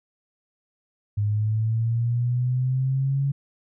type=linear sweep; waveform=sine; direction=up; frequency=102.6 to 140 Hz; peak=-20 dBFS; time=1.17-3.32 s; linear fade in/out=10 ms; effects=none